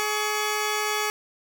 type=tone pair together; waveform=10% pulse; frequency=423 / 1129.3 Hz; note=G#4 / C#6; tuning=+32 / +32 cents; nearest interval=octave + perfect fourth; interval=1700 cents; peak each=-17 / -21 dBFS; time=0-1.1 s; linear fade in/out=0 ms; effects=none